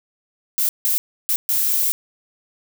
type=noise bursts at uneven times; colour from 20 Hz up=violet; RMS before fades=-19 dBFS; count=4; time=0.58-0.69 / 0.85-0.98 / 1.29-1.36 / 1.49-1.92 s; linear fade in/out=0 ms; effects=none